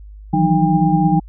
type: tone cluster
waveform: sine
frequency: 159.6 / 169.3 / 185.6 / 308.3 / 802 Hz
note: D#3 / E3 / F#3 / D#4 / G5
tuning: +44 / +46 / +6 / -16 / +39 cents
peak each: -18 dBFS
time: 0.33-1.2 s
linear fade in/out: 10 ms
effects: added 51 Hz sine -34 dBFS peak until 1.28 s